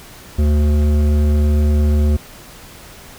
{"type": "tone with hard clipping", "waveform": "sine", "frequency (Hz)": 74.3, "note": "D2", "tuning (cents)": 21, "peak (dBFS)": -13, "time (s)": [0.38, 2.17], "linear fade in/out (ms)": 10, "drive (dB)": 12, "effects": ["pink hiss -39 dBFS RMS until 3.18 s"]}